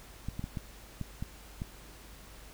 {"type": "clicks", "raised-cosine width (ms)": 5, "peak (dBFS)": -23, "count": 7, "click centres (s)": [0.286, 0.394, 0.441, 0.572, 1.013, 1.225, 1.619], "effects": ["added 50 Hz sine -52 dBFS peak until 2.53 s", "pink hiss -53 dBFS RMS until 2.53 s"]}